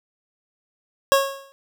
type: tone with exponential decay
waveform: 25% pulse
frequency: 548 Hz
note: C#5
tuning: 20 cents flat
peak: -7 dBFS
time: 1.12-1.52 s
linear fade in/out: 0 ms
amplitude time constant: 85 ms
effects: none